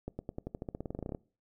accelerating click train, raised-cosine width 2 ms, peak -24 dBFS, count 19, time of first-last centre 0.08-1.148 s, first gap 110 ms, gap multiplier 0.92, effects noise-tail reverb RT60 0.4 s tail -23 dB re dry

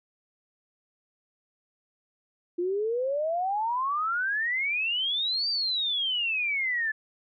sine exponential two-way sweep, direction up then down, 342.1 to 4729 to 1719 Hz, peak -25 dBFS, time 2.58-6.92 s, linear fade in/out 10 ms, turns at 5.49 s, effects none

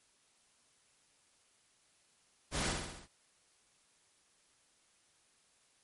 pink noise with echo, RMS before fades -35 dBFS, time 2.51-2.75 s, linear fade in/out 50 ms, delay 66 ms, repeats 5, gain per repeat -4 dB, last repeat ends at 3.08 s, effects white hiss -70 dBFS RMS until 5.83 s + MP3 48 kbps

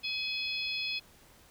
harmonic tone, 845 Hz, G#5, 30 cents sharp, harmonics 3 / 4 / 5 / 6, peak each -35 / -37 / -39 / -41 dBFS, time 0.03-1 s, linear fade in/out 20 ms, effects pink hiss -59 dBFS RMS until 1.5 s

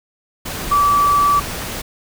sine tone in noise, 1155 Hz, D6, 29 cents flat, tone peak -11 dBFS, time 0.71-1.4 s, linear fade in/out 10 ms, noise pink, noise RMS -26 dBFS, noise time 0.45-1.82 s, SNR +12 dB, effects none

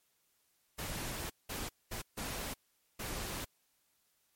pink noise bursts at uneven times, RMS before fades -40 dBFS, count 5, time 0.78-1.3 / 1.49-1.69 / 1.91-2.02 / 2.17-2.54 / 2.99-3.45 s, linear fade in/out 10 ms, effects white hiss -75 dBFS RMS until 4.35 s + MP3 64 kbps

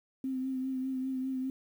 sine tone with vibrato, 261.6 Hz, C4, in tune, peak -31 dBFS, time 0.24-1.5 s, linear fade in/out 2 ms, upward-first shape triangle, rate 5 Hz, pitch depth 34 cents each way, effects 10-bit

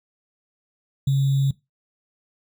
sine tone with sample-and-hold, 136.9 Hz, C#3, 21 cents flat, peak -16 dBFS, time 1.07-1.51 s, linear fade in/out 5 ms, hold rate 3675 Hz, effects noise-tail reverb RT60 0.2 s tail -20 dB re dry

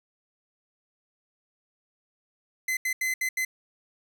45% pulse tone bursts at uneven times, 2044 Hz, C7, 41 cents flat, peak -25 dBFS, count 5, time 2.68-2.77 / 2.85-2.93 / 3.01-3.14 / 3.21-3.29 / 3.37-3.45 s, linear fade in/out 5 ms, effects none

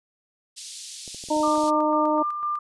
pink band-pass noise, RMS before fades -39 dBFS, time 0.56-1.71 s, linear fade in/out 20 ms, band 3700 to 10000 Hz, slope 24 dB/octave
clicks, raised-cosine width 2 ms, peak -31 dBFS, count 9, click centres 1.078 / 1.146 / 1.239 / 1.287 / 1.366 / 1.403 / 1.478 / 1.58 / 1.637 s
harmonic tone, 305.3 Hz, D#4, 33 cents flat, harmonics 1 / 2 / 3, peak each -24 / -24 / -24 dBFS, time 1.3-2.23 s, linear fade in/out 10 ms
sine tone with tremolo, 1194 Hz, D6, 28 cents sharp, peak -23 dBFS, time 1.43-2.59 s, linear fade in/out 5 ms, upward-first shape square, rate 4 Hz, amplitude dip 40%
effects resampled to 24000 Hz

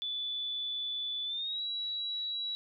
sine tone with pitch glide, 3475 to 3901 Hz, A7 to B7, -22 to -22 cents, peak -33 dBFS, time 0.02-2.55 s, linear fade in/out 0 ms, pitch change +200 cents, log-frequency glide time 1.25-1.61 s, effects none

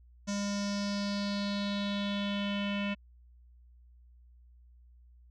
square tone with low-pass filter sweep, 202 Hz, G#3, 48 cents flat, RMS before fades -33 dBFS, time 0.27-2.95 s, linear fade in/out 20 ms, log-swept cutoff 6200 to 2700 Hz, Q 4.7, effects added 60 Hz sine -55 dBFS peak until 5.3 s

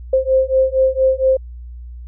sine beating tone pair, 523.3 / 527.6 Hz, C5 / C5, 0 / +14 cents, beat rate 4.3 Hz, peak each -15 dBFS, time 0.13-1.37 s, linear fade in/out 5 ms, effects added 60 Hz sine -30 dBFS peak until 2.07 s

